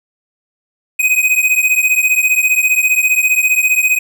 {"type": "beating tone pair", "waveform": "square", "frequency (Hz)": [2500, 2515], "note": ["D#7", "D#7"], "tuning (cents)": [8, 18], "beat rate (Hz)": 15, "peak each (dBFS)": -14, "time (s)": [0.99, 3.99], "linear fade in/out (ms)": 10, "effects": []}